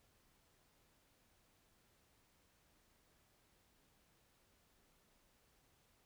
silence, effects pink hiss -74 dBFS RMS until 6.05 s

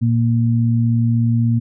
sine tone pair together, 116.64 / 233.1 Hz, A#2 / A#3, +1 / 0 cents, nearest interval octave, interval 1199 cents, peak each -14 / -18 dBFS, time 0.01-1.6 s, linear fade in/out 20 ms, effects none

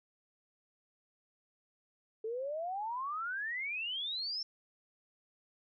sine exponential sweep, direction up, 430 to 5450 Hz, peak -35 dBFS, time 2.24-4.43 s, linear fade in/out 5 ms, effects none

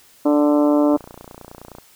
harmonic tone, 147.3 Hz, D3, 6 cents sharp, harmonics 2 / 3 / 4 / 5 / 6 / 7 / 8 / 9, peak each -14 / -25 / -19 / -30 / -29 / -30 / -34 / -36 dBFS, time 0.25-0.97 s, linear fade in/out 10 ms
click train, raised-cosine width 1 ms, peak -23 dBFS, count 26, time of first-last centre 0.94-1.785 s, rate 29.6 Hz
effects white hiss -51 dBFS RMS until 1.95 s

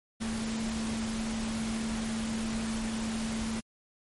sine tone in noise, 223.1 Hz, A3, 24 cents sharp, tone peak -31 dBFS, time 0.2-3.61 s, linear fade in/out 20 ms, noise pink, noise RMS -38 dBFS, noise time 0.2-3.61 s, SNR +4 dB, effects MP3 48 kbps

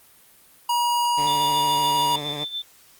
square tone, 957 Hz, A#5, 45 cents sharp, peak -20 dBFS, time 0.69-2.16 s, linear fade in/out 5 ms
10% pulse tone with vibrato, 146.83 Hz, D3, in tune, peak -22 dBFS, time 1.17-2.45 s, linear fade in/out 20 ms, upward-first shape triangle, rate 13 Hz, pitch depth 48 cents each way
sine tone with tremolo, 3541 Hz, A7, 10 cents sharp, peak -25 dBFS, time 1.27-2.62 s, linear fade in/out 2 ms, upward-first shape sine, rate 7.1 Hz, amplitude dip 70%
effects white hiss -53 dBFS RMS until 2.99 s + Opus 32 kbps

